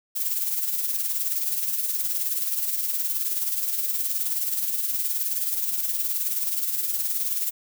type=noise with tremolo; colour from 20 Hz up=violet; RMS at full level=-24 dBFS; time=0.15-7.51 s; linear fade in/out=20 ms; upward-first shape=sine; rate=19 Hz; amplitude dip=50%; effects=none